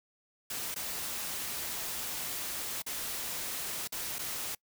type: noise with dropouts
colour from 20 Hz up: white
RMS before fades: -37 dBFS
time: 0.5-4.55 s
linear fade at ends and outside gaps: 5 ms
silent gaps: 0.744-0.76 / 2.822-2.863 / 3.876-3.922 / 4.185-4.19 s
effects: noise-tail reverb RT60 0.1 s tail -25 dB re dry